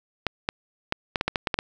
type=clicks; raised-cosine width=0.3 ms; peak=-7 dBFS; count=10; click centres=0.267 / 0.489 / 0.924 / 1.158 / 1.211 / 1.28 / 1.358 / 1.472 / 1.542 / 1.589 s; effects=none